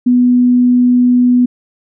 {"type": "tone", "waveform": "sine", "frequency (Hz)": 246.9, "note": "B3", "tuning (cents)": 0, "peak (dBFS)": -6, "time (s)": [0.06, 1.46], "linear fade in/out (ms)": 10, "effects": []}